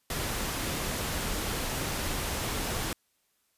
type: noise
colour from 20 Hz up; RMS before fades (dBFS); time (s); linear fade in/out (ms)
pink; -32; 0.1-2.93; 2
effects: white hiss -73 dBFS RMS until 3.57 s + resampled to 32000 Hz